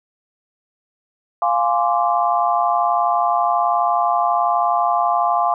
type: chord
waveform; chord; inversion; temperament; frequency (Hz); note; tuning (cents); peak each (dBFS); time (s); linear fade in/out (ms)
sine; D half-diminished seventh; first; equal with one note detuned; 698.5 / 830.6 / 1046.5 / 1165.2; F5 / Ab5 / C6 / D6; 0 / 0 / 0 / -14; -18 / -21 / -21 / -22; 1.42-5.54; 2
effects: none